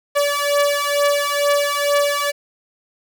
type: beating tone pair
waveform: sawtooth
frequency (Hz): 574 / 576.2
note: D5 / D5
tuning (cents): -40 / -33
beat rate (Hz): 2.2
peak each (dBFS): -15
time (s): 0.15-2.32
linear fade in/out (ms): 20
effects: none